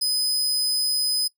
sawtooth tone with amplitude modulation, 5020 Hz, D#8, 15 cents sharp, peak -17 dBFS, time 0.01-1.28 s, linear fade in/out 10 ms, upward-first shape sine, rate 138 Hz, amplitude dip 25%, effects noise-tail reverb RT60 0.1 s tail -17 dB re dry

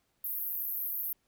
pink band-pass noise, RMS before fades -35 dBFS, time 0.24-1.13 s, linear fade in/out 5 ms, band 12000 to 16000 Hz, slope 96 dB/octave, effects pink hiss -75 dBFS RMS until 1.27 s

